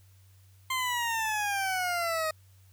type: exponential sweep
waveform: 20% pulse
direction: down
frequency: 1051 to 622.3 Hz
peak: -23 dBFS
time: 0.7-2.31 s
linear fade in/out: 5 ms
effects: added 95 Hz sine -55 dBFS peak until 2.72 s + white hiss -66 dBFS RMS until 2.72 s

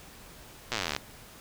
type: slowing click train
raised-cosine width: 0.2 ms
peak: -12 dBFS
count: 23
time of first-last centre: 0.72-0.964 s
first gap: 8 ms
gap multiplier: 1.03
effects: pink hiss -50 dBFS RMS until 1.4 s

